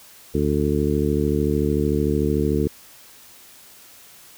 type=harmonic tone; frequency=73.42 Hz; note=D2; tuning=in tune; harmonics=1 / 2 / 3 / 4 / 5 / 6; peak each=-25 / -25 / -25 / -25 / -25 / -25 dBFS; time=0.34-2.68 s; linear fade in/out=10 ms; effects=white hiss -47 dBFS RMS until 4.37 s